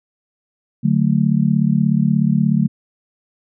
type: chord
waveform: sine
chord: D major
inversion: none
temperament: just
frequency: 146.83 / 183.54 / 220.2 Hz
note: D3 / F#3 / A3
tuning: 0 / -14 / +2 cents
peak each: -17 dBFS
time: 0.83-2.68 s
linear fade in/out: 20 ms
effects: none